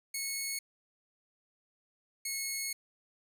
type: tone pair in turn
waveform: 10% pulse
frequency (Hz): 2196 / 2185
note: C#7 / C#7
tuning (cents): -17 / -26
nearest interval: unison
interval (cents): 9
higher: first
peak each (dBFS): -25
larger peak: neither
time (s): 0.14-0.59 / 2.25-2.73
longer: second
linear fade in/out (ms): 5
effects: none